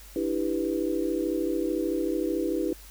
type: chord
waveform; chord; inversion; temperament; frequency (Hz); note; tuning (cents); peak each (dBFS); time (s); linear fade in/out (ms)
sine; E minor seventh; third; equal with one note detuned; 293.7 / 327.2 / 392 / 493.9; D4 / E4 / G4 / B4; 0 / -13 / 0 / 0; -32 / -28 / -31 / -32; 0.16-2.73; 2
effects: added 49 Hz sine -47 dBFS peak until 2.9 s + white hiss -50 dBFS RMS until 2.9 s